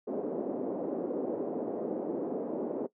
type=band-pass noise; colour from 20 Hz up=white; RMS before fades=-34 dBFS; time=0.07-2.87 s; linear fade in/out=10 ms; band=240 to 510 Hz; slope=24 dB/octave; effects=noise-tail reverb RT60 0.1 s tail -18 dB re dry